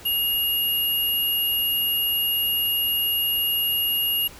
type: tone pair together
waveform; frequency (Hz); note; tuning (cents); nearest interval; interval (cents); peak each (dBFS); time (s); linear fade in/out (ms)
sine; 2846 / 11384; F7 / F9; +32 / +32; 2 octaves; 2400; -23; 0.05-4.28; 10
effects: pink hiss -44 dBFS RMS until 4.39 s